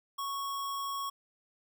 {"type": "tone with sample-and-hold", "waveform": "sine", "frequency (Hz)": 1108, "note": "C#6", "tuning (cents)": -1, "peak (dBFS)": -33, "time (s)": [0.18, 1.1], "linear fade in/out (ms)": 10, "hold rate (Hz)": 4410, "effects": []}